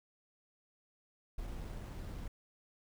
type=noise with sample-and-hold; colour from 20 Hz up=brown; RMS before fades=-43 dBFS; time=1.38-2.28 s; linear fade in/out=5 ms; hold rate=8820 Hz; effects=none